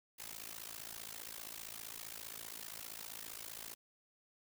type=noise with amplitude modulation; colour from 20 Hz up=white; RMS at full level=-44 dBFS; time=0.18-3.75 s; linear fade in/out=20 ms; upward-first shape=sine; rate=55.2 Hz; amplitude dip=95%; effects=none